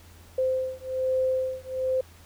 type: beating tone pair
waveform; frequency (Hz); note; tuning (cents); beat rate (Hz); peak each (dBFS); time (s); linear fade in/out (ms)
sine; 518 / 519.2; C5 / C5; -17 / -13; 1.2; -27; 0.38-2.01; 5
effects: added 84 Hz sine -50 dBFS peak until 2.25 s + pink hiss -54 dBFS RMS until 2.25 s